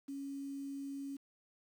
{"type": "tone with quantisation", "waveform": "sine", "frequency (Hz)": 277, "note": "C#4", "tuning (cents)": -1, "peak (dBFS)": -40, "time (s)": [0.08, 1.17], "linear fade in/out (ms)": 10, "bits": 10, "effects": []}